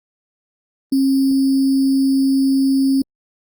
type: tone with sample-and-hold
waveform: sine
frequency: 269.7 Hz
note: C#4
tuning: 47 cents flat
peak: -12 dBFS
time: 0.92-3.02 s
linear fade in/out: 5 ms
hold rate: 4900 Hz
effects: Opus 24 kbps